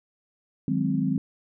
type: chord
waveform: sine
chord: Ab dominant seventh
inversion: second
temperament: equal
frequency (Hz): 155.56 / 185 / 207.7 / 261.6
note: Eb3 / Gb3 / Ab3 / C4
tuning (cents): 0 / 0 / 0 / 0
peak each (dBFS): -28 / -28 / -29 / -26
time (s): 0.68-1.18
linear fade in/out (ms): 2
effects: none